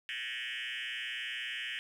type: tone with frequency modulation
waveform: sine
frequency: 2410 Hz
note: D7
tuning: 44 cents sharp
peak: -34 dBFS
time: 0.09-1.79 s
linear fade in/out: 0 ms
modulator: 123 Hz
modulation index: 6.1
effects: tanh soft clip ceiling -34 dBFS + 11-bit